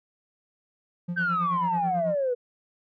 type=tone with tremolo; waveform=triangle; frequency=174.61 Hz; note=F3; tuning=in tune; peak=-24 dBFS; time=1.08-2.15 s; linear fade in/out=10 ms; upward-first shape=sine; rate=9.2 Hz; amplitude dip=75%
type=exponential sweep; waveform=sine; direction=down; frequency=1576 to 477.3 Hz; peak=-22 dBFS; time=1.16-2.35 s; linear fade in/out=20 ms
effects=tanh soft clip ceiling -18 dBFS